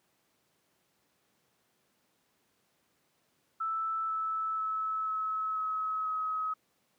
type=tone with pitch steps; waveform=sine; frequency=1318.5 / 1309.4 / 1300.3 / 1291.4 / 1282.4 / 1273.6 Hz; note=E6 / E6 / E6 / E6 / E6 / D#6; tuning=0 / -12 / -24 / -36 / -48 / +40 cents; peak=-30 dBFS; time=3.6-6.54 s; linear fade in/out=10 ms; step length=490 ms; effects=pink hiss -73 dBFS RMS until 6.98 s + high-pass 150 Hz 12 dB/octave